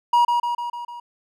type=tone with echo; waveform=triangle; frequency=956 Hz; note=A#5; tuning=43 cents sharp; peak=-11 dBFS; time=0.13-0.25 s; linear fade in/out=5 ms; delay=150 ms; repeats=5; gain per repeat=-4 dB; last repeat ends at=1 s; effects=none